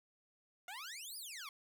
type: exponential two-way sweep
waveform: 15% pulse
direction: up then down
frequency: 693 to 5130 to 1064 Hz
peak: -39 dBFS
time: 0.68-1.49 s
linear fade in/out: 2 ms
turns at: 1.17 s
effects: none